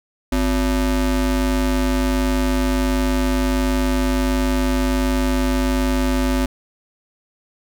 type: ring-modulated tone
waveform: square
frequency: 154.7 Hz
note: D#3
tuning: 10 cents flat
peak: -14 dBFS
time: 0.32-6.46 s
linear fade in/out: 5 ms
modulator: 104 Hz
effects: none